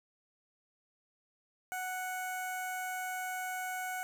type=tone with notch filter; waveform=15% pulse; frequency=740 Hz; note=F#5; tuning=in tune; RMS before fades=-38 dBFS; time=1.72-4.03 s; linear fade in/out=0 ms; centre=3500 Hz; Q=0.76; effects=none